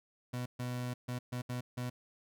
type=tone bursts at uneven times; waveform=30% pulse; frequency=123.9 Hz; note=B2; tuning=6 cents sharp; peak=-33 dBFS; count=6; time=0.33-0.46 / 0.59-0.94 / 1.08-1.19 / 1.32-1.42 / 1.49-1.61 / 1.77-1.9 s; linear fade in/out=10 ms; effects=none